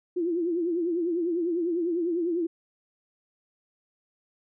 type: tone with vibrato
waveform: sine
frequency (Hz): 341.7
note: F4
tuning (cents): -38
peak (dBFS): -24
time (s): 0.16-2.47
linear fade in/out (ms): 10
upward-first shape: triangle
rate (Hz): 10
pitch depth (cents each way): 120
effects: none